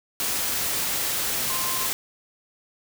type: tone in noise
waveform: sine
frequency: 1046.5 Hz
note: C6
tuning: in tune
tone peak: -32 dBFS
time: 1.5-1.86 s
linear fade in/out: 0 ms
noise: white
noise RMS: -26 dBFS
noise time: 0.2-1.93 s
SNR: -9 dB
effects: none